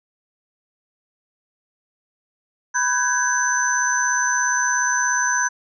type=tone cluster; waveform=sine; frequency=987 / 1517 / 1654 / 6090 Hz; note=B5 / F#6 / G#6 / F#8; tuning=-1 / +43 / -8 / +49 cents; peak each=-23 dBFS; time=2.74-5.49 s; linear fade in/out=20 ms; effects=none